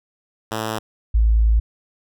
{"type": "tone pair in turn", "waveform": ["5% pulse", "sine"], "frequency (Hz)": [110, 55.11], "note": ["A2", "A1"], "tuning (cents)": [0, 3], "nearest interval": "octave", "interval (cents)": 1197, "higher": "first", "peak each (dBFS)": -12, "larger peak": "neither", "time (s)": [[0.51, 0.79], [1.14, 1.6]], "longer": "second", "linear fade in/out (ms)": 10, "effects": []}